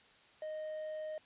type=tone; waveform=triangle; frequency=620 Hz; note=D#5; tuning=6 cents flat; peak=-37 dBFS; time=0.42-1.18 s; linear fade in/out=2 ms; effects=white hiss -63 dBFS RMS until 1.25 s + resampled to 8000 Hz